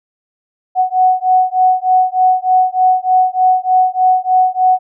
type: beating tone pair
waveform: sine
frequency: 740 / 743.3 Hz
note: F#5 / F#5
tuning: 0 / +8 cents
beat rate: 3.3 Hz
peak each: -12 dBFS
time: 0.75-4.79 s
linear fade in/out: 50 ms
effects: none